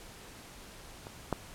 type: clicks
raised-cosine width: 1 ms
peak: -29 / -15 dBFS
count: 2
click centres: 1.069 / 1.327 s
effects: pink hiss -50 dBFS RMS until 1.54 s + low-pass 12000 Hz 12 dB/octave